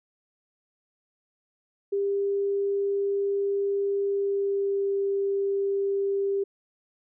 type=tone with pitch glide; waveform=sine; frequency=398.9 to 395.9 Hz; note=G4 to G4; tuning=+30 to +17 cents; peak=-23 dBFS; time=1.92-6.44 s; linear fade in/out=10 ms; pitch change=-13 cents; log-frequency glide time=4.03-4.96 s; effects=none